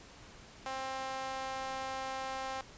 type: tone with high-pass filter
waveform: sawtooth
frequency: 264.7 Hz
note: C4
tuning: 20 cents sharp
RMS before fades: -39 dBFS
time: 0.66-2.61 s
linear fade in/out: 2 ms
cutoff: 750 Hz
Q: 2
effects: pink hiss -54 dBFS RMS until 2.77 s + resampled to 16000 Hz